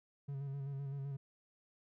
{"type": "tone with vibrato", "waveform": "triangle", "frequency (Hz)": 138.59, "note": "C#3", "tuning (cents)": 0, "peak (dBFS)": -37, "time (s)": [0.28, 1.17], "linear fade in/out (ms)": 10, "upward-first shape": "square", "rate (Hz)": 7.8, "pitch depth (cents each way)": 31, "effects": []}